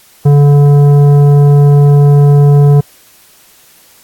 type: tone with tanh clipping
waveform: triangle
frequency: 143.9 Hz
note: D3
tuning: 35 cents flat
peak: -4 dBFS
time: 0.25-2.81 s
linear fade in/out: 10 ms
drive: 15 dB
effects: white hiss -43 dBFS RMS until 4.03 s + AAC 64 kbps

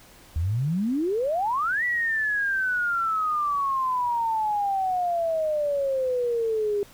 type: exponential two-way sweep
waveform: sine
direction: up then down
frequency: 75.1 to 1969 to 402.1 Hz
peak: -22 dBFS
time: 0.36-6.83 s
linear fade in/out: 0 ms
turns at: 1.84 s
effects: pink hiss -51 dBFS RMS until 6.93 s

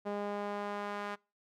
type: tone with band-pass filter sweep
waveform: sawtooth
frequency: 204.5 Hz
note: G#3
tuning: 26 cents flat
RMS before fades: -38 dBFS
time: 0.05-1.16 s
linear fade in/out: 20 ms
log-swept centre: 600 to 1300 Hz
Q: 1.1
effects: noise-tail reverb RT60 0.3 s tail -25 dB re dry

